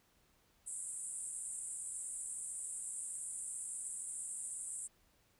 white band-pass noise, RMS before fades -44 dBFS, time 0.66-4.88 s, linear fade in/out 20 ms, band 7700 to 9800 Hz, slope 96 dB/octave, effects pink hiss -72 dBFS RMS until 5.39 s

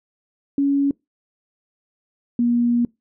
sine tone pair in turn, 280 / 238.8 Hz, C#4 / A#3, +18 / +42 cents, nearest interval minor third, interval 276 cents, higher first, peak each -15 dBFS, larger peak neither, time 0.58-0.91 / 2.39-2.85 s, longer second, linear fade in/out 2 ms, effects noise-tail reverb RT60 0.2 s tail -24 dB re dry

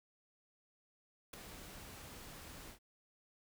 pink noise with ADSR envelope, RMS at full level -42 dBFS, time 1.33-2.79 s, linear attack 8 ms, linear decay 3 ms, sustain -10 dB, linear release 97 ms, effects none

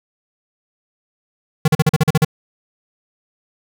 square tone bursts, 155.56 Hz, D#3, in tune, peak -10 dBFS, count 9, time 1.65-2.248 s, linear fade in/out 5 ms, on 30 ms, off 41 ms, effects none

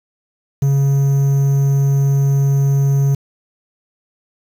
triangle tone with quantisation, 138.59 Hz, C#3, in tune, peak -9 dBFS, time 0.62-3.15 s, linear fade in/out 5 ms, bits 6, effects none

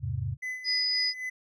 sine chord, E augmented, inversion none, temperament equal, 82.41 / 103.83 / 130.81 Hz, E2 / G#2 / B#2, 0 / 0 / 0 cents, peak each -35 / -32 / -32 dBFS, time 0-0.37 s, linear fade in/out 50 ms
triangle tone with tremolo, 2015 Hz, B6, 34 cents sharp, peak -29 dBFS, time 0.42-1.3 s, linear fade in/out 10 ms, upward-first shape sine, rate 3.8 Hz, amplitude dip 65%
sine tone, 4978 Hz, D#8, in tune, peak -25 dBFS, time 0.64-1.14 s, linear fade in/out 50 ms
effects none

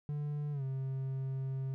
triangle tone with pitch glide, 147.2 to 133.43 Hz, D3 to C3, +4 to +34 cents, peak -32 dBFS, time 0.09-1.74 s, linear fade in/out 0 ms, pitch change -170 cents, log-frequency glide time 0.52-0.63 s, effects none

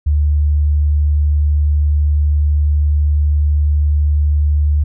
sine tone, 74 Hz, D2, 14 cents sharp, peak -10 dBFS, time 0.06-4.84 s, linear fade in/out 10 ms, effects none

